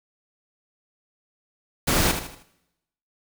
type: noise with echo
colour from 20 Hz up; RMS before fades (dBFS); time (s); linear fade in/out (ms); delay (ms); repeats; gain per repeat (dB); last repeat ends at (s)
pink; -21; 1.87-2.12; 10; 78; 4; -8; 2.432
effects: noise-tail reverb RT60 0.9 s tail -19 dB re dry